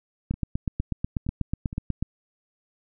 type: two click trains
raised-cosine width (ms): 5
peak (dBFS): -13 / -22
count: 15 / 4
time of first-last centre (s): 0.31-2.026 / 0.34-1.729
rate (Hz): 8.16 / 2.16
effects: none